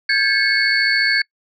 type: tone cluster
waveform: sine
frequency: 1604 / 1718 / 2196 / 4468 Hz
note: G6 / A6 / C#7 / C#8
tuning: +39 / -42 / -17 / +13 cents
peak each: -19 dBFS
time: 0.09-1.22 s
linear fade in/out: 5 ms
effects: noise-tail reverb RT60 0.1 s tail -26 dB re dry + tanh soft clip ceiling -4 dBFS